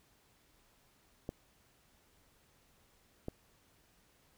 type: clicks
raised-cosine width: 2 ms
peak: -25 dBFS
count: 2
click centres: 1.291 / 3.284 s
effects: pink hiss -69 dBFS RMS until 4.37 s